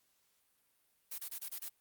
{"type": "noise bursts", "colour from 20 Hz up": "blue", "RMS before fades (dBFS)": -42, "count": 6, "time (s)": [1.11, 1.69], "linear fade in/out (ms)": 10, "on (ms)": 75, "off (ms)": 26, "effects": ["white hiss -75 dBFS RMS until 1.8 s", "Opus 48 kbps"]}